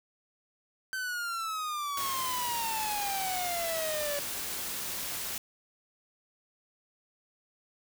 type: exponential sweep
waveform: 45% pulse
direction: down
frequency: 1548 to 570 Hz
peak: -32 dBFS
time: 0.93-4.19 s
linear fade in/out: 0 ms
type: noise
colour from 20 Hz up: white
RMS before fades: -36 dBFS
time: 1.97-5.38 s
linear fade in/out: 2 ms
effects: none

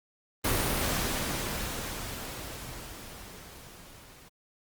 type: noise with level ramp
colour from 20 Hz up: pink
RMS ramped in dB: -26 to -53 dBFS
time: 0.44-4.29 s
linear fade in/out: 10 ms
effects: Opus 32 kbps

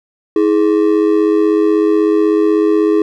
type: ring-modulated tone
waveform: triangle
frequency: 370 Hz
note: F#4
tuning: in tune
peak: -4 dBFS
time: 0.36-3.02 s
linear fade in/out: 2 ms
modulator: 48.1 Hz
effects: none

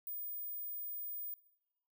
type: tone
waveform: sine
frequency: 15020 Hz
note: A#9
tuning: 12 cents sharp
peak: -39 dBFS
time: 0.07-1.34 s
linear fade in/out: 0 ms
effects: noise-tail reverb RT60 0.9 s tail -21 dB re dry

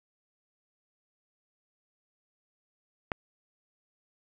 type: click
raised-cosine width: 0.5 ms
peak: -14 dBFS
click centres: 3.118 s
effects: none

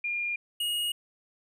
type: tone pair in turn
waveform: sine / square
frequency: 2411 / 2876 Hz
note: D7 / F#7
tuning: +45 / -50 cents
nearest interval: minor third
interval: 305 cents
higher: second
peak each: -28 dBFS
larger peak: neither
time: 0.04-0.36 / 0.6-0.92 s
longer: neither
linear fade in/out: 5 ms
effects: none

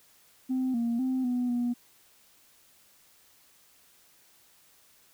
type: tone with pitch steps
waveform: sine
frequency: 258.4 / 234.2 / 259.2 / 246.8 / 241.8 Hz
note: C4 / A#3 / C4 / B3 / B3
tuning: -21 / +8 / -16 / -1 / -36 cents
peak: -24 dBFS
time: 0.49-1.74 s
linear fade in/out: 20 ms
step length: 250 ms
effects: tanh soft clip ceiling -23 dBFS + white hiss -61 dBFS RMS until 5.13 s

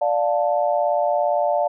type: chord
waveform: sine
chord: D minor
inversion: none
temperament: just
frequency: 587.3 / 704.8 / 881 Hz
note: D5 / F5 / A5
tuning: 0 / +16 / +2 cents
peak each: -20 / -21 / -25 dBFS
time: 0.01-1.68 s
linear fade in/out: 10 ms
effects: none

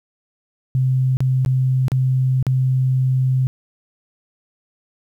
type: tone with dropouts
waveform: sine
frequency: 130 Hz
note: C3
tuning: 11 cents flat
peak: -14 dBFS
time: 0.75-3.47 s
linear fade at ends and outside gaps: 0 ms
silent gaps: 1.17-1.205 / 1.449-1.461 / 1.882-1.918 / 2.427-2.467 s
effects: 9-bit

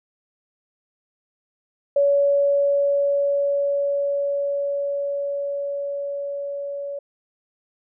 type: tone with level ramp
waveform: sine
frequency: 565 Hz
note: C#5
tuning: 33 cents sharp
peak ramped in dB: -14 to -27 dBFS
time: 1.96-6.99 s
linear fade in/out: 5 ms
effects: none

